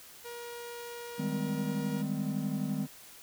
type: tone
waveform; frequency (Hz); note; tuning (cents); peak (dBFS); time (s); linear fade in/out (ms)
sawtooth; 475.4; A#4; +34; -37; 0.24-2.03; 20
type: chord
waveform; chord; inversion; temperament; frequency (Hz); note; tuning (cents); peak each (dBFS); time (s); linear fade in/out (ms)
triangle; Ab major seventh; second; equal with one note detuned; 155.56 / 196 / 207.7 / 255.7; Eb3 / G3 / Ab3 / C4; 0 / 0 / 0 / -40; -34; 1.18-2.87; 20
effects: white hiss -52 dBFS RMS until 3.22 s